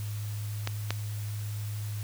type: clicks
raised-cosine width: 0.2 ms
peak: -13 / -11 dBFS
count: 2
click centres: 0.674 / 0.906 s
effects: added 105 Hz sine -32 dBFS peak until 2.03 s + white hiss -47 dBFS RMS until 2.03 s